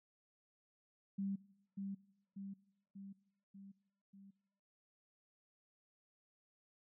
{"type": "tone with echo", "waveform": "sine", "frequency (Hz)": 196.5, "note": "G3", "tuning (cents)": 4, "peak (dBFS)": -37, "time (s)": [1.18, 1.36], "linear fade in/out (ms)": 10, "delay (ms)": 590, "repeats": 5, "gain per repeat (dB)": -4, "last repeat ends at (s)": 4.31, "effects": ["noise-tail reverb RT60 1.0 s tail -22 dB re dry"]}